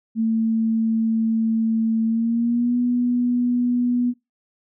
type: tone with pitch glide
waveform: sine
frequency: 224.1 to 244.4 Hz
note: A3 to B3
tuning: +32 to -18 cents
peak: -17 dBFS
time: 0.15-4.14 s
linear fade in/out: 50 ms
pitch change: +150 cents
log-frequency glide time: 2.05-2.77 s
effects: noise-tail reverb RT60 0.2 s tail -19 dB re dry